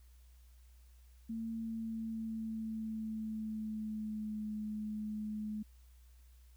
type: tone with pitch glide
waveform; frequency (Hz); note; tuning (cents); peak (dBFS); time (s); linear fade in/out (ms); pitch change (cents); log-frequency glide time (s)
sine; 225.8 to 213.1; A3 to G#3; +45 to +45; -37; 1.29-5.63; 10; -100; 1.65-4.48
effects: added 61 Hz sine -57 dBFS peak until 6.56 s + white hiss -72 dBFS RMS until 6.56 s